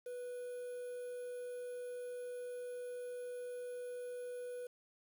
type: tone with quantisation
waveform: triangle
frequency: 493 Hz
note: B4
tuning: 3 cents flat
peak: -40 dBFS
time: 0.06-4.67 s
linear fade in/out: 5 ms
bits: 10
effects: none